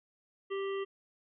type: harmonic tone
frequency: 392 Hz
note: G4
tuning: in tune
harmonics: 1 / 3 / 5 / 7 / 8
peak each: -33 / -43 / -47 / -50 / -51 dBFS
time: 0.5-0.85 s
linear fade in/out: 20 ms
effects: none